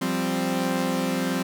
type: chord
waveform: sawtooth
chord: F suspended second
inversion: none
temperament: equal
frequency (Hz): 174.61 / 196 / 261.6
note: F3 / G3 / C4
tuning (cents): 0 / 0 / 0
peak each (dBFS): -25 / -25 / -22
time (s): 0.01-1.43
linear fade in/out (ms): 10
effects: none